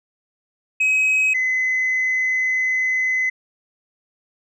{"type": "tone pair in turn", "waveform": "sine", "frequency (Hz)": [2542, 2032], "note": ["D#7", "B6"], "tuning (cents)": [36, 49], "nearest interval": "major third", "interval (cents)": 387, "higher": "first", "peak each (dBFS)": [-12, -16], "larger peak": "first", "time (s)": [[0.8, 1.34], [1.34, 3.3]], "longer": "second", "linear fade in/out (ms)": 10, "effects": ["tanh soft clip ceiling -14 dBFS"]}